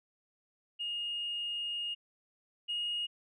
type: tone pair in turn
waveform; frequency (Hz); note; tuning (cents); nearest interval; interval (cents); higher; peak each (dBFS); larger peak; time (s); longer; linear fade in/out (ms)
sine; 2851 / 2868; F7 / F7; +35 / +45; unison; 10; second; -33 / -31; second; 0.79-1.95 / 2.68-3.07; first; 20
effects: tanh soft clip ceiling -28 dBFS